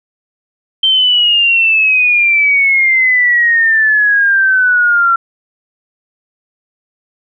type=exponential sweep; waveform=sine; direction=down; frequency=3135 to 1357 Hz; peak=-7 dBFS; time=0.83-5.16 s; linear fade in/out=5 ms; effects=none